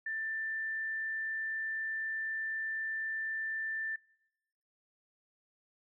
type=tone; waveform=sine; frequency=1776 Hz; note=A6; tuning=16 cents sharp; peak=-34 dBFS; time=0.06-3.96 s; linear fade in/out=5 ms; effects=noise-tail reverb RT60 1.0 s tail -26 dB re dry